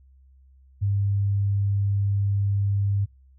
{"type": "tone", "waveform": "sine", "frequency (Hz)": 100, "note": "G2", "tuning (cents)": 35, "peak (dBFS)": -20, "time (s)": [0.81, 3.06], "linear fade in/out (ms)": 20, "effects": ["noise-tail reverb RT60 0.2 s tail -24 dB re dry", "added 66 Hz sine -51 dBFS peak until 3.38 s"]}